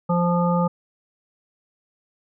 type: harmonic tone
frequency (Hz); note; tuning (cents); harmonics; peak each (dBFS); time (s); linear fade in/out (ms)
174.3; F3; -3; 1 / 3 / 5 / 7; -19 / -24 / -26 / -27; 0.09-0.68; 10
effects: none